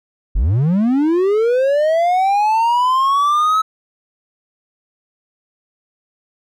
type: linear sweep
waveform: triangle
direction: up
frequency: 36.04 to 1300 Hz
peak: -10 dBFS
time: 0.35-3.62 s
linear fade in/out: 10 ms
effects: none